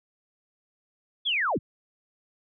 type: linear sweep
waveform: sine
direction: down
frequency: 3520 to 41.2 Hz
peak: -23 dBFS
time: 1.25-1.59 s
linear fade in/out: 20 ms
effects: none